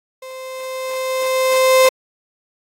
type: tone with level ramp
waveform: 35% pulse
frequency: 520 Hz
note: C5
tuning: 11 cents flat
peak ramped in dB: -30 to -6 dBFS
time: 0.22-1.89 s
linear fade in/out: 5 ms
effects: AAC 48 kbps